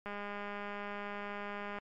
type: click train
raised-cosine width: 0.5 ms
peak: -27 dBFS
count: 353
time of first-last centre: 0.06-1.785 s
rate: 204 Hz
effects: MP3 64 kbps